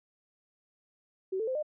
sine tone with pitch steps, 379.1 / 443.1 / 517.9 / 605.3 Hz, F#4 / A4 / C5 / D#5, +42 / +12 / -18 / -48 cents, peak -29 dBFS, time 1.32-1.628 s, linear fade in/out 10 ms, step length 77 ms, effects none

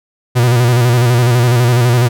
45% pulse tone with vibrato, 121.5 Hz, B2, 28 cents flat, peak -8 dBFS, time 0.35-2.09 s, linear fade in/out 20 ms, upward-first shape square, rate 12 Hz, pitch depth 51 cents each way, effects none

